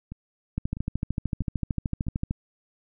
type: two click trains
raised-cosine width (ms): 5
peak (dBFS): -14 / -24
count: 24 / 4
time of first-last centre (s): 0.58-2.309 / 0.12-2.068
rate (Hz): 13.3 / 1.54
effects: none